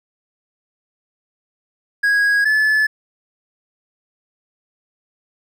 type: tone pair in turn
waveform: triangle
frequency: 1651 / 1728.8 Hz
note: G#6 / A6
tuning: -11 / -31 cents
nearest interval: minor second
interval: 80 cents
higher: second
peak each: -11 / -11 dBFS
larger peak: neither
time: 2.03-2.45 / 2.45-2.87 s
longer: neither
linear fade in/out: 10 ms
effects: none